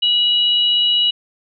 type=tone pair together; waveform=sine; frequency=2915 / 3891 Hz; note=F#7 / B7; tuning=-26 / -27 cents; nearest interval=perfect fourth; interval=499 cents; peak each=-13 / -21 dBFS; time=0.02-1.11 s; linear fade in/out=10 ms; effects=none